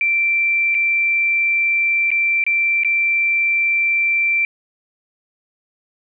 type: tone with dropouts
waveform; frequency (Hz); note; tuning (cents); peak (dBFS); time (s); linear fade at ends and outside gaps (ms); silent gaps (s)
sine; 2348; D7; -1; -14; 0.01-4.45; 1; 0.745-0.749 / 2.105-2.115 / 2.44-2.465 / 2.835-2.847
effects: none